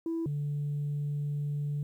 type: tone pair in turn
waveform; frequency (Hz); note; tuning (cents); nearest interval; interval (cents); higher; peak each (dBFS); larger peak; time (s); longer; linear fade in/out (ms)
sine; 330 / 145.6; E4 / D3; +2 / -15; octave + major second; 1417; first; -28; neither; 0.06-0.26 / 0.26-1.83; second; 2
effects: tanh soft clip ceiling -27 dBFS + 11-bit